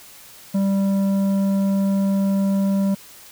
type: tone with tanh clipping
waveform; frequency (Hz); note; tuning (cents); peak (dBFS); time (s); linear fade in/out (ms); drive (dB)
sine; 196; G3; 0; -18; 0.54-2.95; 10; 9
effects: white hiss -44 dBFS RMS until 3.31 s